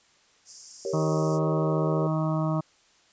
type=high-pass noise; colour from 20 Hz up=pink; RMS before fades=-42 dBFS; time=0.45-1.4 s; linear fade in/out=50 ms; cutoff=4900 Hz; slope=96 dB/octave
type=chord; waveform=sine; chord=G diminished; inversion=none; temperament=equal; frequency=392 / 466.2 / 554.4 Hz; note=G4 / Bb4 / Db5; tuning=0 / 0 / 0 cents; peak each=-31 / -32 / -33 dBFS; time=0.85-2.07 s; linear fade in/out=2 ms
type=harmonic tone; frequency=157.5 Hz; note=D#3; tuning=21 cents sharp; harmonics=1 / 2 / 4 / 5 / 6 / 7 / 8; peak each=-25 / -31 / -32 / -41 / -39 / -36 / -39 dBFS; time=0.93-2.61 s; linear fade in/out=10 ms
effects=white hiss -61 dBFS RMS until 3.12 s + resampled to 16000 Hz